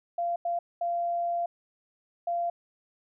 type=tone bursts at uneven times; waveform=sine; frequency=690 Hz; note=F5; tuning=21 cents flat; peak=-26 dBFS; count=4; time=0.18-0.36 / 0.45-0.59 / 0.81-1.46 / 2.27-2.5 s; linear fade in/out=5 ms; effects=none